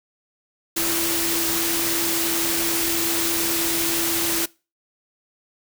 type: tone in noise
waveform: sine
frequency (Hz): 334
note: E4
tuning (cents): +23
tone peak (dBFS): -27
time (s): 0.76-4.46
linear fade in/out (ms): 10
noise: white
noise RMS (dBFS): -23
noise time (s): 0.76-4.46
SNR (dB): -7
effects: noise-tail reverb RT60 0.3 s tail -23 dB re dry